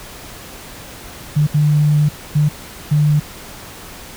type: tone bursts at uneven times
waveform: sine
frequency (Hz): 149.2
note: D3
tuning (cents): +28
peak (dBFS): -10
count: 4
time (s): 1.36-1.47 / 1.54-2.09 / 2.35-2.49 / 2.91-3.2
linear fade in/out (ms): 10
effects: pink hiss -35 dBFS RMS until 4.16 s